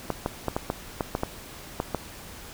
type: clicks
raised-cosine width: 1 ms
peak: -11 dBFS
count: 10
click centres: 0.103 / 0.261 / 0.483 / 0.565 / 0.701 / 1.008 / 1.151 / 1.234 / 1.801 / 1.947 s
effects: pink hiss -43 dBFS RMS until 2.53 s